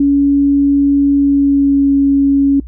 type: tone with pitch glide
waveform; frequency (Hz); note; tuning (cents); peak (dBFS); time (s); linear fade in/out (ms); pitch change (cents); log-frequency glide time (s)
sine; 281.6 to 278; C#4 to C#4; +27 to +5; -7; 0-2.6; 5; -22; 1.16-1.93
effects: noise-tail reverb RT60 0.1 s tail -22 dB re dry + added 60 Hz sine -27 dBFS peak until 2.67 s